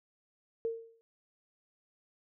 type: tone with exponential decay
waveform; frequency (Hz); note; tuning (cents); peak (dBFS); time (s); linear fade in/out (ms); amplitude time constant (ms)
sine; 456.3; A#4; -37; -28; 0.65-1.01; 0; 77
effects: none